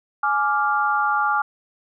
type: chord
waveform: sine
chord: D diminished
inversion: second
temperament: equal with one note detuned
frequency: 838.8 / 1174.7 / 1396.9 Hz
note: Ab5 / D6 / F6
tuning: +17 / 0 / 0 cents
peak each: -22 dBFS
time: 0.23-1.42 s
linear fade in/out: 5 ms
effects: none